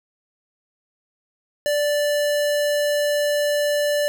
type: tone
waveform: square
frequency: 586 Hz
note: D5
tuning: 4 cents flat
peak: -19 dBFS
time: 1.66-4.08 s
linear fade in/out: 0 ms
effects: none